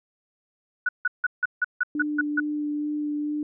sine tone bursts, 1473 Hz, F#6, 8 cents flat, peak -19 dBFS, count 9, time 0.86-2.401 s, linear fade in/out 5 ms, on 29 ms, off 160 ms
sine tone with vibrato, 297 Hz, D4, 20 cents sharp, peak -25 dBFS, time 1.95-3.43 s, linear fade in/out 2 ms, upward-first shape sine, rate 2.3 Hz, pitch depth 10 cents each way
effects none

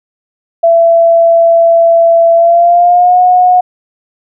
sine tone with pitch glide, 670 to 726.4 Hz, E5 to F#5, +28 to -32 cents, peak -3 dBFS, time 0.63-3.61 s, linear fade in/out 10 ms, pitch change +140 cents, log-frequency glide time 2.34-3.2 s, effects none

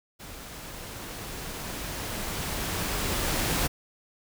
pink noise with level ramp, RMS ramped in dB -43 to -26 dBFS, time 0.19-3.68 s, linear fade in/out 20 ms, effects none

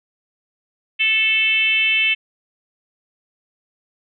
sine tone with frequency modulation, 2637 Hz, E7, in tune, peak -14 dBFS, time 0.99-2.15 s, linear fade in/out 20 ms, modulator 442 Hz, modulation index 1, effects none

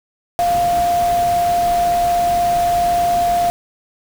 sine tone in noise, 698.5 Hz, F5, in tune, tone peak -13 dBFS, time 0.39-3.5 s, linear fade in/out 0 ms, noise pink, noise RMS -28 dBFS, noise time 0.39-3.5 s, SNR +12 dB, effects none

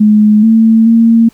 sine tone with pitch steps, 211.8 / 223.9 / 228.7 Hz, G#3 / A3 / A#3, +34 / +30 / -33 cents, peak -3 dBFS, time 0-1.29 s, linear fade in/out 10 ms, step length 430 ms, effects pink hiss -48 dBFS RMS until 1.33 s

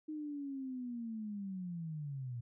sine linear sweep, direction down, 311.1 to 116.2 Hz, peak -39 dBFS, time 0.08-2.41 s, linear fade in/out 10 ms, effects none

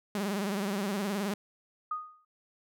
sawtooth tone with vibrato, 200 Hz, G3, 35 cents sharp, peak -26 dBFS, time 0.15-1.34 s, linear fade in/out 2 ms, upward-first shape sine, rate 19 Hz, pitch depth 96 cents each way
sine tone with exponential decay, 1239 Hz, D#6, 8 cents flat, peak -28 dBFS, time 1.91-2.25 s, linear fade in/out 5 ms, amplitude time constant 73 ms
effects none

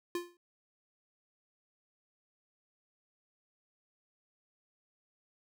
square tone with exponential decay, 349.2 Hz, F4, in tune, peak -31 dBFS, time 0.15-0.37 s, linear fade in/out 2 ms, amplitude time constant 47 ms, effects none

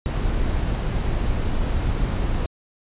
brown noise, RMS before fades -22 dBFS, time 0.06-2.46 s, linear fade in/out 0 ms, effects resampled to 8000 Hz

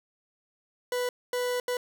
40% pulse tone bursts at uneven times, 493.9 Hz, B4, in tune, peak -26 dBFS, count 3, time 0.92-1.09 / 1.33-1.6 / 1.68-1.77 s, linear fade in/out 2 ms, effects none

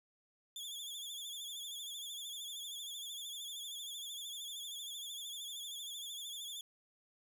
sawtooth tone with vibrato, 3425 Hz, A7, 47 cents flat, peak -40 dBFS, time 0.56-6.61 s, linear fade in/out 2 ms, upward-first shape sine, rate 13 Hz, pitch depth 78 cents each way, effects none

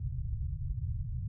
white low-pass noise, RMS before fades -35 dBFS, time 0-1.28 s, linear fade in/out 5 ms, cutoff 130 Hz, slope 48 dB/octave, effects none

